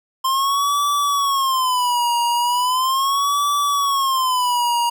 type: tone with vibrato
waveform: square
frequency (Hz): 1046.5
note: C6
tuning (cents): 0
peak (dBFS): -17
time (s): 0.24-4.9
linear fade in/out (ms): 10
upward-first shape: sine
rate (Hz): 0.38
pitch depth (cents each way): 170
effects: none